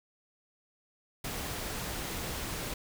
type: noise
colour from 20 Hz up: pink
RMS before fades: -37 dBFS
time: 1.24-2.74 s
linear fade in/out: 5 ms
effects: none